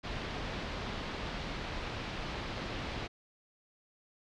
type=low-pass noise; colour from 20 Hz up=pink; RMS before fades=-39 dBFS; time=0.03-3.08 s; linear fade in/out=20 ms; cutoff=4400 Hz; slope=24 dB/octave; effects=none